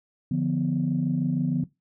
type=chord; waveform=sine; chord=B diminished; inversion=first; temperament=equal with one note detuned; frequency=146.83 / 173.21 / 246.9 Hz; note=D3 / F3 / B3; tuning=0 / -14 / 0 cents; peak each=-26 dBFS; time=0.31-1.64 s; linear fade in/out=5 ms; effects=noise-tail reverb RT60 0.2 s tail -19 dB re dry + tanh soft clip ceiling -14 dBFS